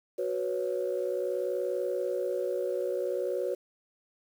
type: chord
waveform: sine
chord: F# suspended fourth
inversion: none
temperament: equal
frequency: 370 / 493.9 / 554.4 Hz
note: F#4 / B4 / C#5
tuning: 0 / 0 / 0 cents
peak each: -32 dBFS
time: 0.18-3.55 s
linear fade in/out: 10 ms
effects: tanh soft clip ceiling -20 dBFS + 9-bit